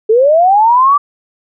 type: linear sweep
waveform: sine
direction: up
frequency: 420 to 1174.7 Hz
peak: -5 dBFS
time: 0.09-0.98 s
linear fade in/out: 10 ms
effects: none